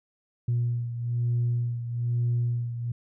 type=beating tone pair; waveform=sine; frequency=119.5 / 120.6 Hz; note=A#2 / B2; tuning=+43 / -41 cents; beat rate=1.1 Hz; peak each=-24 / -30 dBFS; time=0.48-2.92 s; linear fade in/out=5 ms; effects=tanh soft clip ceiling -19 dBFS